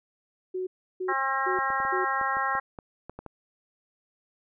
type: tone bursts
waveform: sine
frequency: 370.2 Hz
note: F#4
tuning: 1 cent sharp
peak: -28 dBFS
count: 4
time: 0.54-2.05 s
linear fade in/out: 10 ms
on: 130 ms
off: 330 ms
type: harmonic tone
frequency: 268.4 Hz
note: C4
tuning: 44 cents sharp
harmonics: 2 / 3 / 4 / 5 / 6 / 7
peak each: -40 / -31 / -29 / -31 / -33 / -33 dBFS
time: 1.08-2.6 s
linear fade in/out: 10 ms
type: clicks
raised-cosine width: 1 ms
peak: -25 dBFS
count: 11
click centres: 1.588 / 1.703 / 1.802 / 1.851 / 2.213 / 2.369 / 2.552 / 2.788 / 3.096 / 3.19 / 3.263 s
effects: none